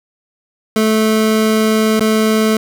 25% pulse tone with dropouts, 218.2 Hz, A3, 14 cents flat, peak -7 dBFS, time 0.76-2.57 s, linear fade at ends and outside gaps 2 ms, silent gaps 1.995-2.007 s, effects none

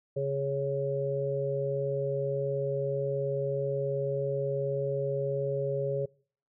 harmonic tone, 138.59 Hz, C#3, in tune, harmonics 1 / 3 / 4, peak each -33 / -32 / -31 dBFS, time 0.16-6.06 s, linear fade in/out 10 ms, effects noise-tail reverb RT60 0.5 s tail -24 dB re dry

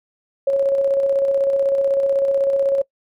sine tone with tremolo, 550 Hz, C#5, 14 cents flat, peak -13 dBFS, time 0.47-2.82 s, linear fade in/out 5 ms, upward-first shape square, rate 16 Hz, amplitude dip 30%, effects noise-tail reverb RT60 0.1 s tail -23 dB re dry

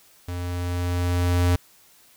square tone with level ramp, 88.4 Hz, F2, 22 cents sharp, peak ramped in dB -29 to -17 dBFS, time 0.28-1.56 s, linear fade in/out 5 ms, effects white hiss -55 dBFS RMS until 2.16 s

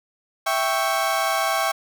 30% pulse chord, C# diminished, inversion first, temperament equal, 659.3 / 784 / 1108.7 Hz, E5 / G5 / C#6, 0 / 0 / 0 cents, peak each -22 dBFS, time 0.46-1.72 s, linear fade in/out 10 ms, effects none

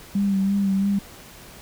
sine tone with vibrato, 196.8 Hz, G3, 7 cents sharp, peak -18 dBFS, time 0.15-0.99 s, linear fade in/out 5 ms, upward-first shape sine, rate 3 Hz, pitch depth 34 cents each way, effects pink hiss -44 dBFS RMS until 1.61 s

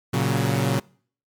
sawtooth chord, F# major, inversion first, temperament equal, 116.54 / 138.59 / 185 Hz, A#2 / C#3 / F#3, 0 / 0 / 0 cents, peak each -20 / -19 / -22 dBFS, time 0.13-0.8 s, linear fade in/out 10 ms, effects noise-tail reverb RT60 0.5 s tail -24 dB re dry + MP3 96 kbps

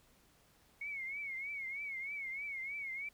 sine tone with vibrato, 2200 Hz, C#7, 14 cents flat, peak -39 dBFS, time 0.81-3.09 s, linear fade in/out 5 ms, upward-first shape triangle, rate 3.2 Hz, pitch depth 110 cents each way, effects pink hiss -68 dBFS RMS until 3.13 s

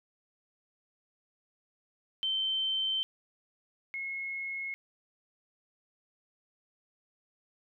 sine tone pair in turn, 3101 / 2171 Hz, G7 / C#7, -19 / -37 cents, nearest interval tritone, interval 618 cents, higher first, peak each -28 / -34 dBFS, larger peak first, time 2.23-3.03 / 3.94-4.74 s, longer neither, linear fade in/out 0 ms, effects none

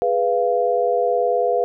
sine chord, F diminished, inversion first, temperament equal with one note detuned, 415.3 / 493.9 / 691.2 Hz, Ab4 / Cb5 / F5, 0 / 0 / -18 cents, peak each -23 / -19 / -20 dBFS, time 0.02-1.64 s, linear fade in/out 0 ms, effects none

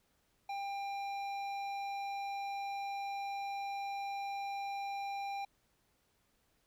sine tone with hard clipping, 796 Hz, G5, 26 cents sharp, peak -39 dBFS, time 0.49-5.45 s, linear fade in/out 5 ms, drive 11 dB, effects pink hiss -75 dBFS RMS until 6.66 s

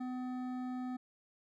sine tone with hard clipping, 252.7 Hz, B3, 40 cents sharp, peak -39 dBFS, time 0-0.97 s, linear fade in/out 10 ms, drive 11 dB, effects none

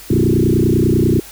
sine tone with frequency modulation, 233.1 Hz, A#3, in tune, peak -10 dBFS, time 0.1-1.2 s, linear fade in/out 5 ms, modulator 30.1 Hz, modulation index 5.1, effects added 50 Hz sine -44 dBFS peak until 1.31 s + white hiss -37 dBFS RMS until 1.31 s

